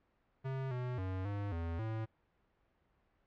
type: tone with pitch steps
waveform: square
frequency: 133.3 / 124.8 / 93.7 / 101.5 / 83.5 / 110.8 Hz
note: C3 / B2 / F#2 / G#2 / E2 / A2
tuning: +33 / +19 / +22 / -39 / +23 / +13 cents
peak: -37 dBFS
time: 0.44-2.06 s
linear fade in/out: 20 ms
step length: 270 ms
effects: pink hiss -75 dBFS RMS until 3.26 s + low-pass 2000 Hz 12 dB/octave